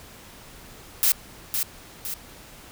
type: noise with echo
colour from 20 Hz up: blue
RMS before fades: -19 dBFS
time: 1.03-1.12 s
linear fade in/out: 0 ms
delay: 510 ms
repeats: 2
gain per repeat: -6 dB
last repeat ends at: 2.14 s
effects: pink hiss -46 dBFS RMS until 2.71 s